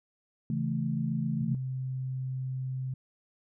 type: chord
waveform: sine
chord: A major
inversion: first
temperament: just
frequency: 137.5 / 165 / 220 Hz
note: C#3 / E3 / A3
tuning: -14 / +2 / 0 cents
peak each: -32 dBFS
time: 0.5-1.55 s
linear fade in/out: 2 ms
type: tone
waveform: sine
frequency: 130.3 Hz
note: C3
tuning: 7 cents flat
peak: -31 dBFS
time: 1.41-2.94 s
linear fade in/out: 5 ms
effects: none